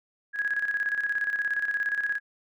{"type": "tone with tremolo", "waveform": "sine", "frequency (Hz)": 1661.2, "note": "G#6", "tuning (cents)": 0, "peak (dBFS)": -23, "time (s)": [0.33, 2.2], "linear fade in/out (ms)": 50, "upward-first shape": "square", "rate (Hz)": 17, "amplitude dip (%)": 60, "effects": []}